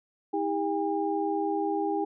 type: tone cluster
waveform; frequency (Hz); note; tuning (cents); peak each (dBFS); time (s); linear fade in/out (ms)
sine; 320.8 / 401.1 / 807; E4 / G4 / G#5; -47 / +40 / -50; -30; 0.33-2.05; 10
effects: none